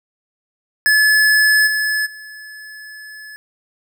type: tone with level steps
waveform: square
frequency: 1718 Hz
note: A6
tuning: 42 cents flat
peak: -11 / -17 / -34 dBFS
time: 0.86-3.36 s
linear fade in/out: 0 ms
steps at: 1.66 / 2.05 s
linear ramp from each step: 20 ms
effects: none

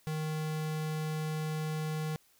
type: tone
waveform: square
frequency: 155.56 Hz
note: D#3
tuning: in tune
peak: -33 dBFS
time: 0.07-2.16 s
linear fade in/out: 0 ms
effects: white hiss -66 dBFS RMS until 2.39 s

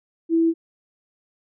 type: tone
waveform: sine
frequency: 329.6 Hz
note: E4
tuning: in tune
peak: -15 dBFS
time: 0.29-0.54 s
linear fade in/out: 50 ms
effects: none

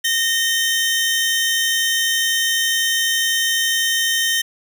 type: tone pair together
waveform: sawtooth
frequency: 1842 / 3094 Hz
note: A#6 / G7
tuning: -21 / -23 cents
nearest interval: major sixth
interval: 898 cents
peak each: -16 dBFS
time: 0.04-4.42 s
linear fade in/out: 10 ms
effects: none

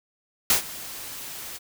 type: noise with ADSR envelope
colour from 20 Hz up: white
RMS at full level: -17 dBFS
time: 0.5-1.59 s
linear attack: 3 ms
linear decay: 110 ms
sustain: -20 dB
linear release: 27 ms
effects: none

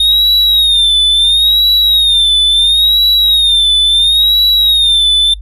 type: tone with vibrato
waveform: triangle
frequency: 3700 Hz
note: A#7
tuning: 14 cents flat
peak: -5 dBFS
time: 0-5.34 s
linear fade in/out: 5 ms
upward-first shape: sine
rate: 0.73 Hz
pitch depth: 98 cents each way
effects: noise-tail reverb RT60 0.1 s tail -22 dB re dry + added 50 Hz sine -24 dBFS peak until 5.41 s

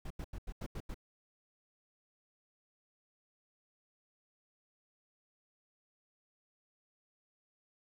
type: noise bursts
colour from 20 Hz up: brown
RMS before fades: -41 dBFS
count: 7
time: 0.05-0.944 s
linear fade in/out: 5 ms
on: 54 ms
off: 86 ms
effects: none

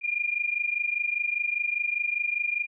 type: tone pair together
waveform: sine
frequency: 2400 / 2425 Hz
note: D7 / D#7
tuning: +37 / -45 cents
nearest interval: unison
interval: 18 cents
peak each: -28 dBFS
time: 0.01-2.67 s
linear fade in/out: 50 ms
effects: none

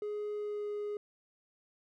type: tone with pitch glide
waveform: triangle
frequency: 417.9 to 415 Hz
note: G#4 to G#4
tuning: +11 to -1 cents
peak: -32 dBFS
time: 0.02-0.97 s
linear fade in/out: 2 ms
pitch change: -12 cents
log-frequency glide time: 0.35-0.67 s
effects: tanh soft clip ceiling -28 dBFS

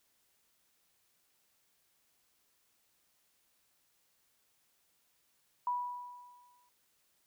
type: tone with exponential decay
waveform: sine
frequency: 980 Hz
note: B5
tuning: 14 cents flat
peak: -29 dBFS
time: 5.67-6.69 s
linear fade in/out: 2 ms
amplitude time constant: 220 ms
effects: white hiss -74 dBFS RMS until 7.26 s

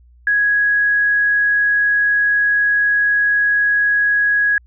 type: tone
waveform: sine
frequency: 1664 Hz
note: G#6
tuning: 3 cents sharp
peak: -12 dBFS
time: 0.27-4.58 s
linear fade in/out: 2 ms
effects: added 60 Hz sine -45 dBFS peak until 4.66 s

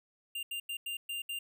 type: tone bursts at uneven times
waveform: square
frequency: 2794 Hz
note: F7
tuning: in tune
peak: -36 dBFS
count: 6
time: 0.35-0.43 / 0.51-0.6 / 0.69-0.77 / 0.86-0.97 / 1.09-1.22 / 1.29-1.39 s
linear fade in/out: 5 ms
effects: none

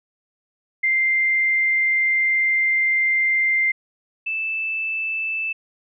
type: tone pair in turn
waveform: sine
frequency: 2093 / 2637 Hz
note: C7 / E7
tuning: 0 / 0 cents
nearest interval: major third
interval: 400 cents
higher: second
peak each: -16 / -22 dBFS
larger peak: first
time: 0.83-3.72 / 4.26-5.53 s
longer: first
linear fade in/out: 10 ms
effects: none

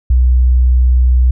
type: tone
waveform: sine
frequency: 62.4 Hz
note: B1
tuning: 19 cents sharp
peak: -6 dBFS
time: 0.1-1.31 s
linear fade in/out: 5 ms
effects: none

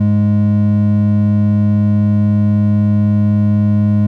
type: tone pair together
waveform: triangle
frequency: 103.83 / 207.7 Hz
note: G#2 / G#3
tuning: 0 / 0 cents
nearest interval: octave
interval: 1200 cents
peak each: -10 dBFS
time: 0-4.07 s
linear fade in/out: 10 ms
effects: none

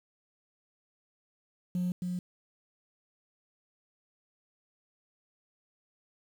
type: tone with echo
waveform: sine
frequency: 179.4 Hz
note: F3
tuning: 47 cents sharp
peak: -26 dBFS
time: 1.75-1.92 s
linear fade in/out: 2 ms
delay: 270 ms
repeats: 1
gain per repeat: -4 dB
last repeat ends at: 2.19 s
effects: tanh soft clip ceiling -26 dBFS + 9-bit

